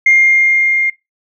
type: tone with level ramp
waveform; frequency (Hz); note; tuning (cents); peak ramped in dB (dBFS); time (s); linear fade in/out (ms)
sine; 2118; C7; +21; -4 to -11; 0.06-0.9; 5
effects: noise-tail reverb RT60 0.2 s tail -20 dB re dry + tanh soft clip ceiling -1 dBFS